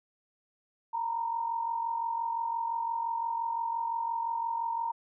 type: tone pair together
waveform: sine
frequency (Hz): 921 / 966.8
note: A#5 / B5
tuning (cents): -21 / -37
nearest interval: minor second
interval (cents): 84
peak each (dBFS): -30 / -37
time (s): 0.93-4.92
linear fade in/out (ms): 10
effects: none